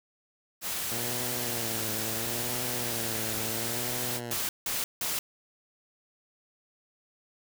white noise, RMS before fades -33 dBFS, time 0.61-4.21 s, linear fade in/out 50 ms
10% pulse tone with vibrato, 116.54 Hz, A#2, in tune, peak -27 dBFS, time 0.91-4.34 s, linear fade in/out 10 ms, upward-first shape sine, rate 0.73 Hz, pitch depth 100 cents each way
white noise bursts, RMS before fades -31 dBFS, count 3, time 4.31-5.19 s, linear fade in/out 2 ms, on 180 ms, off 170 ms
effects none

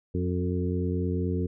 harmonic tone with a mistuned harmonic, 89.6 Hz, F2, 45 cents sharp, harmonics 1 / 2 / 3 / 4 / 5, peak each -28 / -31 / -33 / -34 / -35 dBFS, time 0.14-1.47 s, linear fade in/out 10 ms, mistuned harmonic 4, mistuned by +25 cents, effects none

